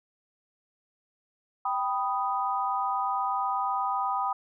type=chord; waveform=sine; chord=G augmented; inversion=none; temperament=equal; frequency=784 / 987.8 / 1244.5 Hz; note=G5 / B5 / D#6; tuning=0 / 0 / 0 cents; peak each=-30 dBFS; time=1.65-4.33 s; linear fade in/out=5 ms; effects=none